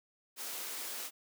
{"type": "high-pass noise", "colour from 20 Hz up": "white", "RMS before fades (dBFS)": -41, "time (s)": [0.36, 1.11], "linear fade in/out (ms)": 50, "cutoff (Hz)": 260, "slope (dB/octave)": 24, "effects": []}